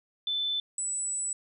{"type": "tone pair in turn", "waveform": "sine", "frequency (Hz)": [3520, 7921], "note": ["A7", "B8"], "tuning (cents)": [0, 4], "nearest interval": "octave + major second", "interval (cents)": 1404, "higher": "second", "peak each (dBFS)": [-27, -29], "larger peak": "first", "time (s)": [[0.27, 0.6], [0.78, 1.33]], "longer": "second", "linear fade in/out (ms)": 2, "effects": []}